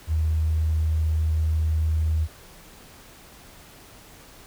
triangle tone with tanh clipping, 78.9 Hz, D#2, 25 cents sharp, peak -19 dBFS, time 0.07-2.28 s, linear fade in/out 50 ms, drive 2 dB, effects pink hiss -48 dBFS RMS until 4.46 s

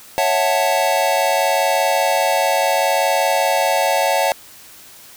square chord, F# minor seventh, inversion second, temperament equal, 554.4 / 659.3 / 740 / 880 Hz, C#5 / E5 / F#5 / A5, 0 / 0 / 0 / 0 cents, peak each -21 dBFS, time 0.18-4.32 s, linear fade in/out 0 ms, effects white hiss -42 dBFS RMS until 5.16 s

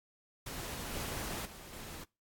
pink noise with level steps, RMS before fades -42 / -40 / -51 / -47 dBFS, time 0.46-2.04 s, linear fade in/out 5 ms, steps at 0.93 / 1.45 / 1.73 s, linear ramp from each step 5 ms, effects noise-tail reverb RT60 0.3 s tail -26 dB re dry + AAC 64 kbps

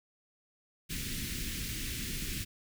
pink band-stop noise, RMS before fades -37 dBFS, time 0.89-2.45 s, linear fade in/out 20 ms, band 310 to 1900 Hz, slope 24 dB/octave, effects none

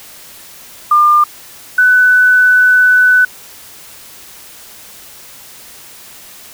sine tone pair in turn, 1200 / 1497.1 Hz, D6 / F#6, +37 / +20 cents, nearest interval major third, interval 383 cents, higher second, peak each -5 dBFS, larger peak neither, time 0.91-1.24 / 1.78-3.25 s, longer second, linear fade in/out 5 ms, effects white hiss -36 dBFS RMS until 6.53 s

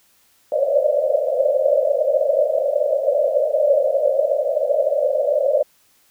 pink band-pass noise, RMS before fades -18 dBFS, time 0.52-5.63 s, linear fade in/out 2 ms, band 530 to 620 Hz, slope 96 dB/octave, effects white hiss -58 dBFS RMS until 6.1 s

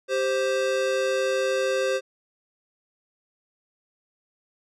square tone pair together, 391.5 / 524.2 Hz, G4 / C5, -2 / +3 cents, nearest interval perfect fourth, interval 505 cents, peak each -28 / -24 dBFS, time 0.08-2.01 s, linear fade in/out 50 ms, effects low-pass 7000 Hz 12 dB/octave

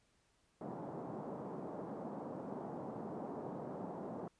pink band-pass noise, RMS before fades -45 dBFS, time 0.61-4.28 s, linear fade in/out 2 ms, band 160 to 910 Hz, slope 24 dB/octave, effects pink hiss -75 dBFS RMS until 4.39 s + resampled to 22050 Hz

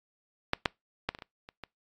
clicks, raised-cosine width 0.3 ms, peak -9 / -8 / -12 / -24 / -30 / -26 / -29 / -24 dBFS, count 8, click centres 0.534 / 0.658 / 1.09 / 1.149 / 1.188 / 1.222 / 1.489 / 1.637 s, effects noise-tail reverb RT60 0.2 s tail -25 dB re dry + AAC 48 kbps

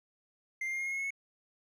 triangle tone with pitch steps, 2093 / 2108 / 2122 / 2137 / 2152 / 2167 / 2182 / 2197 Hz, C7 / C7 / C7 / C7 / C7 / C#7 / C#7 / C#7, 0 / +12 / +24 / +36 / +48 / -40 / -28 / -16 cents, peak -31 dBFS, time 0.61-1.106 s, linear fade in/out 5 ms, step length 62 ms, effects none

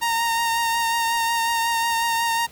sawtooth tone with vibrato, 924 Hz, A#5, 16 cents flat, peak -16 dBFS, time 0.01-2.47 s, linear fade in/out 20 ms, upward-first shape triangle, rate 5.5 Hz, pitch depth 23 cents each way, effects pink hiss -48 dBFS RMS until 2.51 s

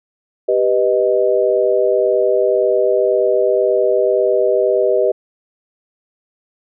sine chord, G augmented, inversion none, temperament equal, 392 / 493.9 / 622.3 Hz, G4 / B4 / D#5, 0 / 0 / 0 cents, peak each -16 dBFS, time 0.48-5.12 s, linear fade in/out 10 ms, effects none

